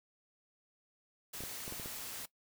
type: noise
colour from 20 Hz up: white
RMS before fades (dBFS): -44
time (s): 1.33-2.26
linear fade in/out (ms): 10
type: clicks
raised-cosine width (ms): 2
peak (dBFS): -32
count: 6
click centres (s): 1.406 / 1.437 / 1.679 / 1.724 / 1.798 / 1.859
effects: noise-tail reverb RT60 0.1 s tail -19 dB re dry